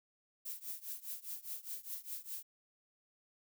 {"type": "noise with tremolo", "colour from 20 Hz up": "violet", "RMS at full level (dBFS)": -41, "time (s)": [0.45, 2.43], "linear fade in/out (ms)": 10, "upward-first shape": "triangle", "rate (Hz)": 4.9, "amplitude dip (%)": 95, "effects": []}